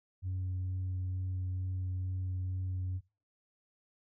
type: tone with vibrato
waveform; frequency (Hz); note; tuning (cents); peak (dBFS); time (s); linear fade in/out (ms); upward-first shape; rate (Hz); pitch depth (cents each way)
sine; 92.5; F#2; 0; -31; 0.22-3.01; 50; sine; 2.2; 9
effects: noise-tail reverb RT60 0.3 s tail -19 dB re dry + tanh soft clip ceiling -31 dBFS